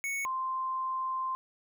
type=tone pair in turn; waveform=square / sine; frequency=2217 / 1044.4 Hz; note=C#7 / C6; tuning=0 / -3 cents; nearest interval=octave + minor second; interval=1303 cents; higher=first; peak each=-32 / -30 dBFS; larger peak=second; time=0.04-0.25 / 0.25-1.35 s; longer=second; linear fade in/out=0 ms; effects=none